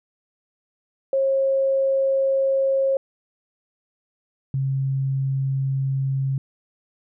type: tone pair in turn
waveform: sine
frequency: 540 / 135 Hz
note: C#5 / C#3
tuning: -45 / -45 cents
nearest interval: 2 octaves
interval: 2400 cents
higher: first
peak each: -17 / -20 dBFS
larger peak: first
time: 1.13-2.97 / 4.54-6.38 s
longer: neither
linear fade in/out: 2 ms
effects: none